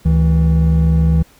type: tone pair together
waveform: triangle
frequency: 72.2 / 162.08 Hz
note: D2 / E3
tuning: -29 / -29 cents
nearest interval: octave + major second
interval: 1400 cents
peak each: -10 dBFS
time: 0.05-1.23 s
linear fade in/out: 10 ms
effects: tanh soft clip ceiling -1 dBFS + pink hiss -49 dBFS RMS until 1.39 s